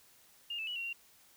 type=tone with pitch steps; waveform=sine; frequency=2824 / 2633 / 2938 / 2745 / 2760 Hz; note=F7 / E7 / F#7 / F7 / F7; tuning=+19 / -3 / -13 / -31 / -21 cents; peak=-36 dBFS; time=0.5-0.93 s; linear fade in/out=5 ms; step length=86 ms; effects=white hiss -63 dBFS RMS until 1.36 s